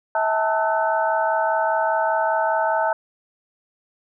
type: tone cluster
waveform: sine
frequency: 647 / 827 / 892 / 1303 / 1509 Hz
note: E5 / G#5 / A5 / E6 / F#6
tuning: -32 / -8 / +23 / -20 / +34 cents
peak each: -22 / -30 / -21 / -30 / -27 dBFS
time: 0.15-2.93 s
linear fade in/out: 2 ms
effects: none